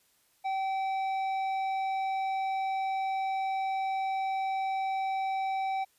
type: tone with tanh clipping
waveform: sine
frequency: 770 Hz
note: G5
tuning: 31 cents flat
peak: -30 dBFS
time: 0.44-5.85 s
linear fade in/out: 20 ms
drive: 9 dB
effects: white hiss -68 dBFS RMS until 5.98 s + resampled to 32000 Hz